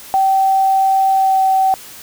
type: tone with pitch glide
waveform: sine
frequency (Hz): 772 to 765.3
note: G5 to G5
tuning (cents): -27 to -42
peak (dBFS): -10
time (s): 0.14-1.74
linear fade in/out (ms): 0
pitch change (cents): -15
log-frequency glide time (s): 1.12-1.4
effects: white hiss -36 dBFS RMS until 2.02 s